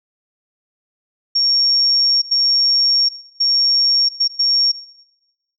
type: tone bursts at uneven times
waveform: sine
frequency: 5530 Hz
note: F8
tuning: 18 cents flat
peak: -12 dBFS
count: 5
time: 1.35-2.22 / 2.31-3.09 / 3.4-4.09 / 4.2-4.28 / 4.39-4.72 s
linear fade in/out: 10 ms
effects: noise-tail reverb RT60 1.0 s tail -18 dB re dry